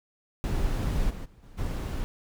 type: noise with level steps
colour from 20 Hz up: brown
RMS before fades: -27 / -36 / -53 / -48 / -30 dBFS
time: 0.44-2.04 s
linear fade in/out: 0 ms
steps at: 1.09 / 1.24 / 1.42 / 1.57 s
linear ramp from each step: 20 ms
effects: none